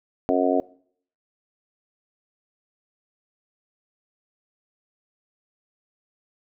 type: harmonic tone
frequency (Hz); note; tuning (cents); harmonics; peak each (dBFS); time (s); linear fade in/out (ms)
91.2; F#2; -24; 3 / 4 / 5 / 6 / 7 / 8; -23 / -27 / -25 / -28 / -24 / -27; 0.29-0.6; 0
effects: noise-tail reverb RT60 0.6 s tail -22 dB re dry